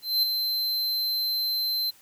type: tone with ADSR envelope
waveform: square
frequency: 4100 Hz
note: C8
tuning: 36 cents flat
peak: -19 dBFS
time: 0.02-1.91 s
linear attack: 210 ms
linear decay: 5 ms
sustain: -6 dB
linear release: 16 ms
effects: white hiss -56 dBFS RMS until 2.01 s